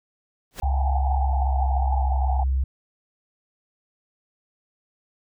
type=noise with exponential growth; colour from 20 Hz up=pink; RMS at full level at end=-30 dBFS; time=0.51-0.6 s; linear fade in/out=0 ms; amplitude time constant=18 ms
type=band-pass noise; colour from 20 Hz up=pink; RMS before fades=-30 dBFS; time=0.62-2.44 s; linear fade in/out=10 ms; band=730 to 840 Hz; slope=96 dB/octave
type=tone with pitch glide; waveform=sine; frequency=67.8 to 66.14 Hz; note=C#2 to C2; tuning=-38 to +19 cents; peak=-19 dBFS; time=0.63-2.64 s; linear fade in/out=5 ms; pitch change=-43 cents; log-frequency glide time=0.92-1.88 s
effects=none